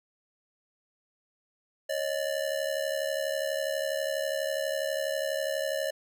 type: ring-modulated tone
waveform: square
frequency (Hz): 587.3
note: D5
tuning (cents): 0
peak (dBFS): -26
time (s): 1.89-5.91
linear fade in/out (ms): 10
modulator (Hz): 36.1
effects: none